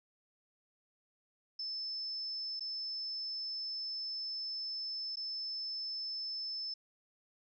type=tone with dropouts; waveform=sine; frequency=5260 Hz; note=E8; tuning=5 cents flat; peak=-37 dBFS; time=1.59-6.74 s; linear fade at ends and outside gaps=5 ms; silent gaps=2.596-2.606 / 5.158-5.169 s; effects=none